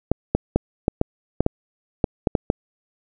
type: clicks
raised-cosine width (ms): 2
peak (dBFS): -3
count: 11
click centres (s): 0.116 / 0.35 / 0.56 / 0.881 / 1.014 / 1.406 / 1.464 / 2.042 / 2.272 / 2.352 / 2.501
effects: none